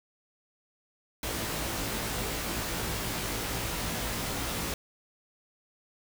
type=noise with comb filter; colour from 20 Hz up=pink; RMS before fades=-33 dBFS; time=1.23-4.74 s; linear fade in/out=2 ms; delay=18 ms; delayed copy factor=+0.9; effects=none